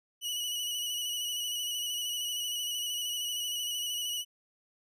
sawtooth tone with vibrato, 2937 Hz, F#7, 13 cents flat, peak -29 dBFS, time 0.21-4.25 s, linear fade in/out 50 ms, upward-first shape square, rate 13 Hz, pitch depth 25 cents each way, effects none

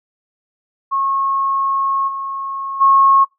sine tone with level steps, 1090 Hz, C#6, 29 cents flat, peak -15 / -22 / -8 dBFS, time 0.91-3.25 s, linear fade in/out 20 ms, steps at 2.07 / 2.8 s, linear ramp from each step 20 ms, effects noise-tail reverb RT60 0.2 s tail -23 dB re dry

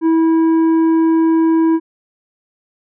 sine tone with tanh clipping, 325.4 Hz, E4, 22 cents flat, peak -11 dBFS, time 0.01-1.8 s, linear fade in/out 50 ms, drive 7 dB, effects none

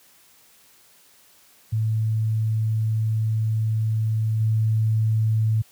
sine tone with level steps, 110 Hz, A2, in tune, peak -19 / -17 dBFS, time 1.72-5.62 s, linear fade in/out 10 ms, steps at 4.4 s, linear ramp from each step 5 ms, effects white hiss -55 dBFS RMS until 5.71 s + high-pass 60 Hz 12 dB/octave

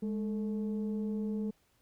sine tone pair together, 208.8 / 442.5 Hz, G#3 / A4, +10 / +10 cents, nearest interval octave + minor second, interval 1300 cents, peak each -31 / -39 dBFS, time 0.02-1.51 s, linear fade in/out 10 ms, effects tanh soft clip ceiling -27 dBFS + pink hiss -71 dBFS RMS until 1.81 s

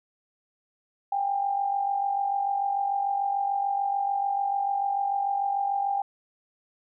sine tone with amplitude modulation, 797 Hz, G5, 28 cents sharp, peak -21 dBFS, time 1.12-6.02 s, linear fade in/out 5 ms, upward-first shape sine, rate 46.8 Hz, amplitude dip 60%, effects none

